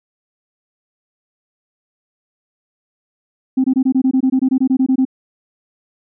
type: tone bursts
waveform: sine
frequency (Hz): 261.6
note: C4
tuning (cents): 0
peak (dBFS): -9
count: 16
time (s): 3.57-5.052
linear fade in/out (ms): 10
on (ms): 72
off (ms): 22
effects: tanh soft clip ceiling -7 dBFS